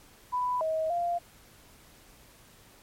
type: tone with pitch steps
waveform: sine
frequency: 993 / 636 / 694 Hz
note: B5 / D#5 / F5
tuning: +9 / +38 / -11 cents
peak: -26 dBFS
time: 0.32-1.19 s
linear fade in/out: 20 ms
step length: 290 ms
effects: pink hiss -56 dBFS RMS until 2.82 s + MP3 64 kbps